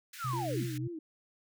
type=high-pass noise; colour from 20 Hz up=pink; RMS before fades=-48 dBFS; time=0.13-0.78 s; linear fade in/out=5 ms; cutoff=1500 Hz; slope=48 dB/octave
type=linear sweep; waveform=sine; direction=down; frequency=1480 to 90.5 Hz; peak=-34 dBFS; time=0.18-0.67 s; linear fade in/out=50 ms
type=tone with tremolo; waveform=sine; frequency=127.8 Hz; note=C3; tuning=40 cents flat; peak=-32 dBFS; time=0.24-0.88 s; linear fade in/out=10 ms; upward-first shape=triangle; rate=3.6 Hz; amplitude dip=45%
type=tone with vibrato; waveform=sine; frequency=323.6 Hz; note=E4; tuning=32 cents flat; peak=-38 dBFS; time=0.33-0.99 s; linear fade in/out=5 ms; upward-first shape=sine; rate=4 Hz; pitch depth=130 cents each way
effects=none